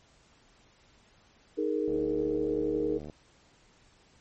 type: chord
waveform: sine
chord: D# suspended fourth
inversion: none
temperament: equal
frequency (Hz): 311.1 / 415.3 / 466.2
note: D#4 / G#4 / A#4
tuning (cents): 0 / 0 / 0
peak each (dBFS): -31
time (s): 1.57-2.99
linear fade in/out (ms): 20
type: click train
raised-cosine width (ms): 2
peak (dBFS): -29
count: 92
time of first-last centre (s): 1.88-3.098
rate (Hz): 74.7
effects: pink hiss -62 dBFS RMS until 4.2 s + MP3 32 kbps